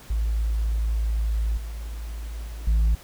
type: tone with level steps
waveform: sine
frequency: 55 Hz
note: A1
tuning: in tune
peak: -20 / -30 / -32 / -14 dBFS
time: 0.1-2.95 s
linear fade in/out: 5 ms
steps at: 1.57 / 2.46 / 2.67 s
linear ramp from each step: 5 ms
effects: tanh soft clip ceiling -16 dBFS + pink hiss -47 dBFS RMS until 3.03 s